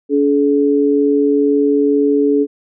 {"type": "tone pair together", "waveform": "sine", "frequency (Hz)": [285.2, 427.3], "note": ["C#4", "G#4"], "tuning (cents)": [49, 49], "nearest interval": "perfect fifth", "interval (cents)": 700, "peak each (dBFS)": -13, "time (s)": [0.09, 2.47], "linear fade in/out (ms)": 50, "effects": []}